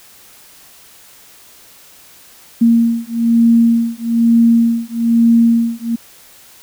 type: beating tone pair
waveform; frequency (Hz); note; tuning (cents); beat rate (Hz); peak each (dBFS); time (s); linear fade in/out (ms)
sine; 231.1 / 232.2; A#3 / A#3; -15 / -7; 1.1; -12; 2.61-5.96; 10
effects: white hiss -43 dBFS RMS until 6.62 s